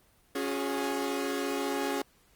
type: chord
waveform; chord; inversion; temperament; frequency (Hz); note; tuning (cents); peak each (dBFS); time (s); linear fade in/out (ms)
sawtooth; C# suspended fourth; none; equal with one note detuned; 277.2 / 360.7 / 415.3; C#4 / F#4 / G#4; 0 / -44 / 0; -29 / -32 / -30; 0.35-2.02; 5
effects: pink hiss -64 dBFS RMS until 2.35 s + Opus 24 kbps